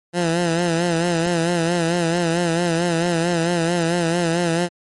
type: tone with vibrato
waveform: 15% pulse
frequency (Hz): 170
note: F3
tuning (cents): -46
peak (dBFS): -11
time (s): 0.13-4.69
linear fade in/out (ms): 50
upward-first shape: sine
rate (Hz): 4.5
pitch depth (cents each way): 68
effects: MP3 48 kbps